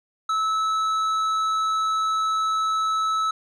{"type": "tone with tanh clipping", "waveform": "sine", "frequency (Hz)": 1303, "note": "E6", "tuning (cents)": -20, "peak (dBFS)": -22, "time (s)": [0.29, 3.31], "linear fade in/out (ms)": 5, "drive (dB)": 9, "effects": []}